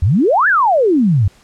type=exponential two-way sweep; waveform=sine; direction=up then down; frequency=75.8 to 1768 to 89.8 Hz; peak=-9 dBFS; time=0.02-1.28 s; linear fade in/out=5 ms; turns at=0.48 s; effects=pink hiss -49 dBFS RMS until 1.43 s + low-pass 9000 Hz 12 dB/octave